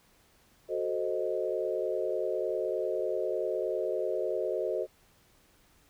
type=chord; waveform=sine; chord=F# diminished seventh; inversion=none; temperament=equal; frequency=370 / 440 / 523.3 / 622.3 Hz; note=F#4 / A4 / C5 / Eb5; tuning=0 / 0 / 0 / 0 cents; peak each=-34 dBFS; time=0.68-4.87 s; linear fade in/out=50 ms; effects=pink hiss -64 dBFS RMS until 5.89 s